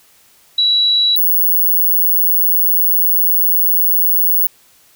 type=tone pair in turn; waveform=sine; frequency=3916 / 15664 Hz; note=B7 / B9; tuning=-15 / -15 cents; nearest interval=2 octaves; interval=2400 cents; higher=second; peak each=-10 dBFS; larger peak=neither; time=0.58-1.16 / 1.16-4.47 s; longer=second; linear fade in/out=5 ms; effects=white hiss -50 dBFS RMS until 4.95 s